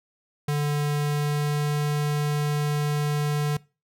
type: tone with pitch glide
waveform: square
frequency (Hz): 146.83 to 147.68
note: D3 to D3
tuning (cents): 0 to +10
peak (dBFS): -23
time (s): 0.48-3.57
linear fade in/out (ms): 5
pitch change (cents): +10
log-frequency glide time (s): 0.96-1.77
effects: noise-tail reverb RT60 0.3 s tail -22 dB re dry